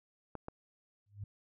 clicks, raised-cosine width 1 ms, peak -27 dBFS, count 2, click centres 0.353 / 0.484 s
sine tone with exponential growth, 101.8 Hz, G#2, 34 cents flat, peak -36 dBFS, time 1.06-1.24 s, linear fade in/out 5 ms, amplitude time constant 38 ms
effects none

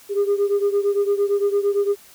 sine beating tone pair, 401.6 / 410.4 Hz, G4 / G#4, +42 / -21 cents, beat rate 8.8 Hz, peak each -17 / -20 dBFS, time 0.09-1.96 s, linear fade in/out 50 ms, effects tanh soft clip ceiling -13 dBFS + white hiss -48 dBFS RMS until 2.14 s

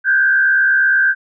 sine tone with frequency modulation, 1568 Hz, G6, in tune, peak -10 dBFS, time 0.04-1.15 s, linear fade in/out 50 ms, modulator 68.5 Hz, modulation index 0.9, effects none

